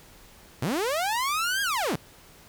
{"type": "linear two-way sweep", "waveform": "sawtooth", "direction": "up then down", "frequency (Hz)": [103.1, 1648, 103.1], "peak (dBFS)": -21, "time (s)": [0.62, 1.96], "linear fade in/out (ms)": 5, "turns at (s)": 1.62, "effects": ["pink hiss -52 dBFS RMS until 2.48 s"]}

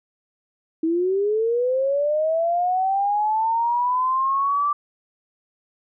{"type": "linear sweep", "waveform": "sine", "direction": "up", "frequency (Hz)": [317.3, 1174.7], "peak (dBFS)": -18, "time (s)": [0.83, 4.73], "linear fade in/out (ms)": 5, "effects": []}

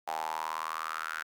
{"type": "tone with high-pass filter sweep", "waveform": "sawtooth", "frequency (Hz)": 79.5, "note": "D#2", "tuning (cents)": 38, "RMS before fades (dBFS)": -36, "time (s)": [0.07, 1.23], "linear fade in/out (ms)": 10, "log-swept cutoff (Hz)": [780, 1500], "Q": 6.7, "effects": []}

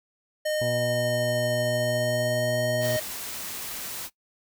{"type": "tone with pitch glide", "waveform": "square", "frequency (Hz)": [613, 619.4], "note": ["D#5", "D#5"], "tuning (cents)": [-26, -8], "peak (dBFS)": -25, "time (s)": [0.45, 3], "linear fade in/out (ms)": 10, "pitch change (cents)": 18, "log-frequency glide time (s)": [1.61, 2.6]}
{"type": "harmonic tone", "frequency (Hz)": 120, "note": "B2", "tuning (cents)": -49, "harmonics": [1, 2, 3, 4, 5, 6, 7, 8], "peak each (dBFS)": [-30, -36, -40, -42, -44, -46, -47, -48], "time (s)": [0.61, 2.97], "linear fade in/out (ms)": 5}
{"type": "noise", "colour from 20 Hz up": "white", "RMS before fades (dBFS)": -35, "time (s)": [2.8, 4.1], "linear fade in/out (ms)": 50}
{"effects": ["noise-tail reverb RT60 0.1 s tail -19 dB re dry"]}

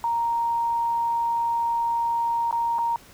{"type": "tone with dropouts", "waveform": "sine", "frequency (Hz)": 932.3, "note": "A#5", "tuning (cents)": 0, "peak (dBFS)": -21, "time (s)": [0.04, 2.96], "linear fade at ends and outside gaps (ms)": 1, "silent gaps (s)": [[2.511, 2.526], [2.785, 2.789]], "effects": ["pink hiss -50 dBFS RMS until 3.13 s"]}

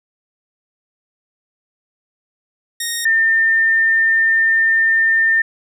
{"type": "tone pair in turn", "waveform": ["10% pulse", "sine"], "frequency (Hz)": [1859, 1805], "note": ["A#6", "A6"], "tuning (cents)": [-5, 44], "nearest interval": "minor second", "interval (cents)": 51, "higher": "first", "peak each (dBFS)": -11, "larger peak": "neither", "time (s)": [[2.8, 3.05], [3.05, 5.42]], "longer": "second", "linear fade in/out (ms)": 5, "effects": []}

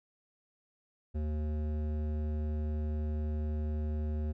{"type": "tone with hard clipping", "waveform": "sine", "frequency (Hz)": 76, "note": "D#2", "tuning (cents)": -40, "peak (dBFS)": -33, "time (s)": [1.14, 4.33], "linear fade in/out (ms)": 20, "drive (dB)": 13, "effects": []}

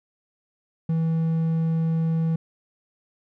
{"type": "tone with hard clipping", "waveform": "triangle", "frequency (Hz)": 162.8, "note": "E3", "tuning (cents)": -21, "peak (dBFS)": -21, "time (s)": [0.89, 2.36], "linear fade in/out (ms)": 5, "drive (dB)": 6, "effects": []}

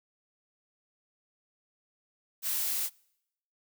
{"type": "noise", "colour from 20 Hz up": "blue", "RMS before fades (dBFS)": -31, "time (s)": [2.42, 2.9], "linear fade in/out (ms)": 50, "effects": ["noise-tail reverb RT60 0.8 s tail -26 dB re dry"]}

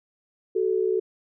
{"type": "tone pair together", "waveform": "sine", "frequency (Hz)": [375.1, 436.4], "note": ["F#4", "A4"], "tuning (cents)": [24, -14], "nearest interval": "minor third", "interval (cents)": 262, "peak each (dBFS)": [-23, -24], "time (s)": [0.55, 1], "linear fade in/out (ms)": 10, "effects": []}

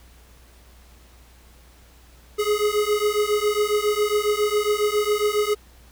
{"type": "beating tone pair", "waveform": "square", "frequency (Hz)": [415.3, 422.6], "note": ["G#4", "G#4"], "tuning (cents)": [0, 30], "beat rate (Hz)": 7.3, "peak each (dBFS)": -23, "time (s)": [2.38, 5.55], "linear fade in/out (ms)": 20, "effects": ["added 60 Hz sine -49 dBFS peak until 5.91 s", "pink hiss -54 dBFS RMS until 5.91 s"]}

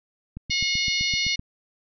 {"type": "click train", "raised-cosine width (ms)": 5, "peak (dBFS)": -22, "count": 9, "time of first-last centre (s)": [0.37, 1.394], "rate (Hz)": 7.81}
{"type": "harmonic tone", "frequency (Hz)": 722, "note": "F#5", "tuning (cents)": -43, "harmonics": [3, 4, 5, 6, 7, 8], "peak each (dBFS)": [-26, -30, -31, -27, -33, -33], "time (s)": [0.5, 1.36], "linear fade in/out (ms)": 10}
{"effects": []}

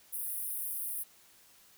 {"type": "high-pass noise", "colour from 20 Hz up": "pink", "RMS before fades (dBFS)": -37, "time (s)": [0.12, 1.04], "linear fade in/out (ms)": 20, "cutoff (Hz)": 9400, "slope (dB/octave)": 96, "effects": ["white hiss -61 dBFS RMS until 1.77 s"]}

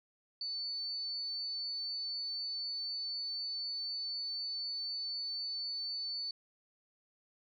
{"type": "tone", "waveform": "sine", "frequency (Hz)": 4498, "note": "C#8", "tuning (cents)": 24, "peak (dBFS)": -36, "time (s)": [0.41, 6.31], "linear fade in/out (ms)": 2, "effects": []}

